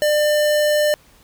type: tone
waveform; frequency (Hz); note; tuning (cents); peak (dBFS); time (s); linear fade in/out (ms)
square; 598; D5; +31; -15; 0.02-0.94; 0
effects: pink hiss -52 dBFS RMS until 1.23 s